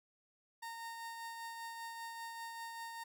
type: tone with tremolo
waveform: 30% pulse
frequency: 920 Hz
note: A#5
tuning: 23 cents flat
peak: -40 dBFS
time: 0.62-3.04 s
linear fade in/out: 10 ms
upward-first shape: triangle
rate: 5.1 Hz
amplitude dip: 35%
effects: none